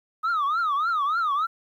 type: tone with vibrato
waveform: sine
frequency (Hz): 1244.5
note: D#6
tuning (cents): 0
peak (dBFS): -19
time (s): 0.23-1.47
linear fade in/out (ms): 20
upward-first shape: triangle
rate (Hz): 3.4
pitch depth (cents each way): 230
effects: tanh soft clip ceiling -20 dBFS + 10-bit